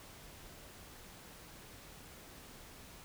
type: silence
effects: pink hiss -54 dBFS RMS until 3.04 s